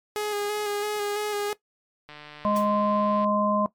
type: tone with vibrato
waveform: sawtooth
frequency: 415.3 Hz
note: G#4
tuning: in tune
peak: -22 dBFS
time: 0.16-1.53 s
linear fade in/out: 0 ms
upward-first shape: square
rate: 3 Hz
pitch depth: 20 cents each way
type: click train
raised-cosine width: 0.3 ms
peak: -27 dBFS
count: 173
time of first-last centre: 2.09-3.244 s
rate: 149 Hz
type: harmonic tone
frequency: 207.7 Hz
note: G#3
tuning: in tune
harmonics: 1 / 3 / 5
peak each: -25 / -25 / -25 dBFS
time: 2.45-3.66 s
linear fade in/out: 0 ms
type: noise with exponential decay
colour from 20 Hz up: white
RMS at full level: -35 dBFS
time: 2.56-2.71 s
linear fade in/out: 2 ms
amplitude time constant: 31 ms
effects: noise-tail reverb RT60 0.1 s tail -17 dB re dry + MP3 96 kbps